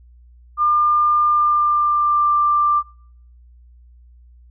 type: tone with pitch glide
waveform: sine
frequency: 1200 to 1183.5 Hz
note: D6 to D6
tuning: +37 to +13 cents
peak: -13 dBFS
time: 0.57-2.83 s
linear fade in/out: 50 ms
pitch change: -24 cents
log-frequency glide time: 1.28-2.33 s
effects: noise-tail reverb RT60 0.6 s tail -25 dB re dry + added 60 Hz sine -44 dBFS peak until 4.5 s